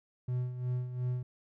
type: tone with tremolo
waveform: triangle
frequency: 124.9 Hz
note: B2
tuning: 20 cents sharp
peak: -27 dBFS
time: 0.28-1.23 s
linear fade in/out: 5 ms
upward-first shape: sine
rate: 2.8 Hz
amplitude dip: 65%
effects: none